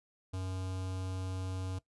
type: tone with notch filter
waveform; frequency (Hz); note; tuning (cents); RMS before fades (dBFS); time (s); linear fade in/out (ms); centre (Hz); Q
square; 93.5; F#2; +19; -38; 0.33-1.79; 10; 1900; 1.6
effects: noise-tail reverb RT60 0.1 s tail -17 dB re dry + resampled to 24000 Hz